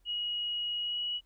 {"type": "tone with pitch glide", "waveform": "sine", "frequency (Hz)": [2899, 2926], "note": ["F#7", "F#7"], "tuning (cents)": [-36, -20], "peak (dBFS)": -31, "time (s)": [0.05, 1.21], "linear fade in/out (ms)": 50, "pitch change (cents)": 16, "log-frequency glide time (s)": [0.82, 1.04], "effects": ["added 43 Hz sine -64 dBFS peak until 1.25 s", "pink hiss -75 dBFS RMS until 1.25 s"]}